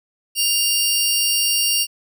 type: tone pair together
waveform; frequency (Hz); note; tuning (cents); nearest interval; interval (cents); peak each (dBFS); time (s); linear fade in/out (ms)
20% pulse; 2800 / 4562; F7 / C#8; +4 / +49; minor sixth; 845; -14; 0.35-1.87; 50
effects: none